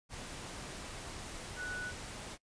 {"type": "tone in noise", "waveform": "sine", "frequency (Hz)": 1480, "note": "F#6", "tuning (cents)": 0, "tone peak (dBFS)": -38, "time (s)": [1.56, 1.93], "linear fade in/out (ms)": 50, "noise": "pink", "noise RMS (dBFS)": -45, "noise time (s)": [0.09, 2.38], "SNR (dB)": 4, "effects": ["noise-tail reverb RT60 0.1 s tail -23 dB re dry", "resampled to 22050 Hz"]}